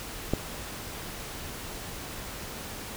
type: click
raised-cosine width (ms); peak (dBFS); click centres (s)
2; -11; 0.336
effects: pink hiss -39 dBFS RMS until 2.96 s